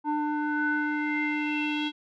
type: tone with low-pass filter sweep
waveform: square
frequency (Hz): 298.9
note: D4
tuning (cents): +31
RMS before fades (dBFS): -28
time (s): 0.04-1.92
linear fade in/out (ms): 50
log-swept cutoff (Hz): 1000 to 3300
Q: 6.9
effects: none